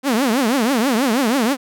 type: tone with vibrato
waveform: sawtooth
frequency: 246.9 Hz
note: B3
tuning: in tune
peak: -11 dBFS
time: 0.03-1.57 s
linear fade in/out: 50 ms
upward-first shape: triangle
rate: 6.2 Hz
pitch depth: 300 cents each way
effects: none